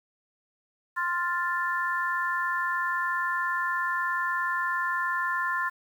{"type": "chord", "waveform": "sine", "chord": "F major", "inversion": "second", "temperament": "equal", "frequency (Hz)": [1046.5, 1396.9, 1760], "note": ["C6", "F6", "A6"], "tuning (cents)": [0, 0, 0], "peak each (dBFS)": [-29, -32, -29], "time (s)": [0.96, 5.7], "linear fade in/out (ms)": 20, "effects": ["9-bit"]}